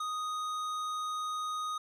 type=tone with tanh clipping; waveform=sine; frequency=1244.5 Hz; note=D#6; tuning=in tune; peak=-35 dBFS; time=0-1.78 s; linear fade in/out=5 ms; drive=14 dB; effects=none